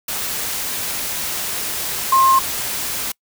sine tone in noise, 1062 Hz, C6, 25 cents sharp, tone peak -10 dBFS, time 2.12-2.39 s, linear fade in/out 5 ms, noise white, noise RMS -24 dBFS, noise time 0.08-3.12 s, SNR +11 dB, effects noise-tail reverb RT60 0.1 s tail -26 dB re dry

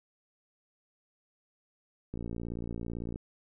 click train, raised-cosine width 3 ms, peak -25 dBFS, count 60, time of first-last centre 2.14-3.159 s, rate 57.9 Hz, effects none

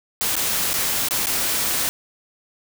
white noise with dropouts, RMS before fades -22 dBFS, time 0.21-1.89 s, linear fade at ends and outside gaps 0 ms, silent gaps 0.355-0.365 / 0.732-0.739 / 1.086-1.109 / 1.259-1.269 s, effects none

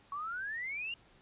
sine exponential sweep, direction up, 1108.7 to 2855 Hz, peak -36 dBFS, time 0.12-0.94 s, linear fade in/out 2 ms, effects pink hiss -63 dBFS RMS until 1.21 s + resampled to 8000 Hz

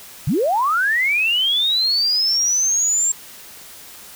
sine linear sweep, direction up, 107.6 to 7459 Hz, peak -15 dBFS, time 0.27-3.12 s, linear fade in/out 5 ms, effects white hiss -40 dBFS RMS until 4.15 s

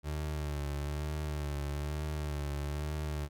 30% pulse tone with vibrato, 73.8 Hz, D2, 9 cents sharp, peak -31 dBFS, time 0.03-3.29 s, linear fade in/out 50 ms, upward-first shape sine, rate 1.1 Hz, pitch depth 51 cents each way, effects none

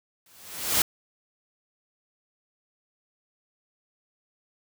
white noise with exponential growth, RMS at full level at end -19 dBFS, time 0.26-0.82 s, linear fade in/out 2 ms, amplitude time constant 120 ms, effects none

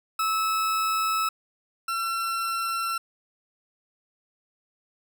40% pulse tone pair in turn, 1300 / 1352.4 Hz, E6 / E6, -24 / +44 cents, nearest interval minor second, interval 68 cents, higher second, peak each -22 / -25 dBFS, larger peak first, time 0.19-1.29 / 1.88-2.98 s, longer neither, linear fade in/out 5 ms, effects none

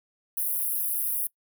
pink high-pass noise, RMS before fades -28 dBFS, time 0.37-1.27 s, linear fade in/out 5 ms, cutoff 10000 Hz, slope 96 dB/octave, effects noise-tail reverb RT60 0.1 s tail -23 dB re dry

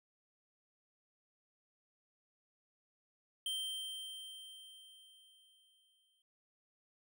square tone with exponential decay, 3136 Hz, G7, in tune, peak -36 dBFS, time 3.46-6.22 s, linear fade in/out 2 ms, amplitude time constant 600 ms, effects none

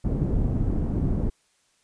pink low-pass noise, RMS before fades -24 dBFS, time 0.04-1.3 s, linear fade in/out 10 ms, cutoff 270 Hz, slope 12 dB/octave, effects white hiss -66 dBFS RMS until 1.83 s + resampled to 22050 Hz

